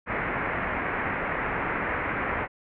white low-pass noise, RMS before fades -29 dBFS, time 0.06-2.48 s, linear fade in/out 50 ms, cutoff 2200 Hz, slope 48 dB/octave, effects none

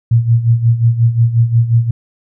sine tone with tremolo, 116.54 Hz, A#2, in tune, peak -5 dBFS, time 0.11-1.91 s, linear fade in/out 5 ms, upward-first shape sine, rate 5.6 Hz, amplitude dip 75%, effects none

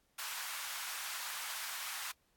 pink high-pass noise, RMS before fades -42 dBFS, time 0.18-2.12 s, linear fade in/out 10 ms, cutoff 980 Hz, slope 24 dB/octave, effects pink hiss -75 dBFS RMS until 2.36 s + AAC 64 kbps

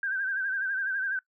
sine tone with vibrato, 1568 Hz, G6, in tune, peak -27 dBFS, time 0.03-1.19 s, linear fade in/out 2 ms, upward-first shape sine, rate 12 Hz, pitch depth 66 cents each way, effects noise-tail reverb RT60 0.1 s tail -21 dB re dry

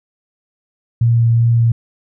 sine tone with vibrato, 116.54 Hz, A#2, in tune, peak -9 dBFS, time 1.01-1.72 s, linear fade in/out 5 ms, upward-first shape sine, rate 2.6 Hz, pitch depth 10 cents each way, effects none

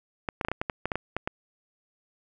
clicks, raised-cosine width 0.5 ms, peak -13 dBFS, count 12, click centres 0.288 / 0.412 / 0.449 / 0.485 / 0.516 / 0.615 / 0.698 / 0.856 / 0.918 / 0.956 / 1.166 / 1.275 s, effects none

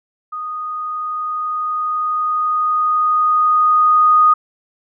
sine tone with level ramp, 1239 Hz, D#6, 8 cents flat, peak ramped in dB -23 to -7 dBFS, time 0.32-4.34 s, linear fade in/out 10 ms, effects none

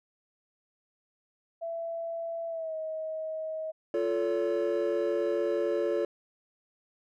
sine tone with pitch glide, 667 to 633.2 Hz, E5 to D#5, +20 to +30 cents, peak -32 dBFS, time 1.61-3.72 s, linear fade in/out 20 ms, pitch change -90 cents, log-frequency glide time 2.48-2.75 s
triangle chord, F augmented, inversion none, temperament equal with one note detuned, 349.2 / 440 / 566.3 Hz, F4 / A4 / C#5, 0 / 0 / +37 cents, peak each -28 dBFS, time 3.94-6.05 s, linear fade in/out 2 ms
effects tanh soft clip ceiling -17 dBFS

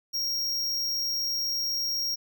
square tone, 5588 Hz, F8, in tune, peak -27 dBFS, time 0.13-2.16 s, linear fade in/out 20 ms, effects none

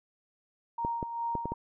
sine tone with tremolo, 932.3 Hz, A#5, in tune, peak -29 dBFS, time 0.78-1.54 s, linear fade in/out 5 ms, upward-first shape sine, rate 2.5 Hz, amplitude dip 55%
clicks, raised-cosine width 2 ms, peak -20 dBFS, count 5, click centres 0.849 / 1.028 / 1.353 / 1.456 / 1.52 s
effects none

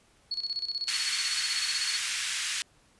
sine tone with tremolo, 4373 Hz, C#8, 24 cents flat, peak -28 dBFS, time 0.31-1.97 s, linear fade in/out 5 ms, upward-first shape square, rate 16 Hz, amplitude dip 75%
pink band-pass noise, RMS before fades -32 dBFS, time 0.88-2.62 s, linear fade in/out 0 ms, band 1700 to 9600 Hz, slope 24 dB/octave
effects pink hiss -63 dBFS RMS until 2.99 s + resampled to 24000 Hz

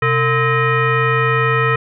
sine tone with frequency modulation, 709 Hz, F5, 26 cents sharp, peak -12 dBFS, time 0.02-1.76 s, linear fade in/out 5 ms, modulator 581 Hz, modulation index 2.5, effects none

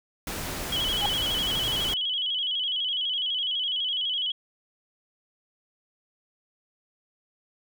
pink noise, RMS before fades -33 dBFS, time 0.27-1.94 s, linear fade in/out 2 ms
sine tone with vibrato, 3136 Hz, G7, in tune, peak -25 dBFS, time 0.72-4.32 s, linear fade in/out 5 ms, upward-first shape square, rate 12 Hz, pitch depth 73 cents each way
triangle tone with exponential growth, 822 Hz, G#5, 18 cents flat, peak -19 dBFS, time 0.95-1.06 s, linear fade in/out 2 ms, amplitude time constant 23 ms
effects none

